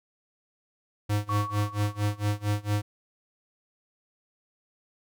square tone with tremolo, 103.83 Hz, G#2, in tune, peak -23 dBFS, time 1.09-2.82 s, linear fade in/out 10 ms, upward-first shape sine, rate 4.4 Hz, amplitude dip 95%
sine tone with exponential decay, 1120 Hz, C#6, 18 cents sharp, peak -27 dBFS, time 1.29-2.72 s, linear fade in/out 2 ms, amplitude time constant 310 ms
effects none

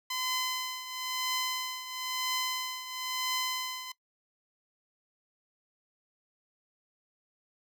10% pulse tone with tremolo, 1022 Hz, C6, 41 cents flat, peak -20 dBFS, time 0.1-3.92 s, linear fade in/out 5 ms, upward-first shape triangle, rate 1 Hz, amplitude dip 75%, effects noise-tail reverb RT60 0.1 s tail -20 dB re dry

